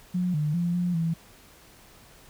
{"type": "tone with pitch steps", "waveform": "sine", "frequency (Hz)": [180, 150.2, 173, 176.9, 164.9], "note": ["F#3", "D3", "F3", "F3", "E3"], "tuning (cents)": [-47, 39, -16, 23, 1], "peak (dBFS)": -23, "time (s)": [0.14, 1.14], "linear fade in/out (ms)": 10, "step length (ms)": 200, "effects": ["pink hiss -53 dBFS RMS until 2.29 s"]}